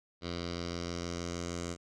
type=tone with low-pass filter sweep; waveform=10% pulse; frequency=86.4 Hz; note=F2; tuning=18 cents flat; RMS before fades=-38 dBFS; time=0.21-1.77 s; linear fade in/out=50 ms; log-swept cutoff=4400 to 7200 Hz; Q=3.3; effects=none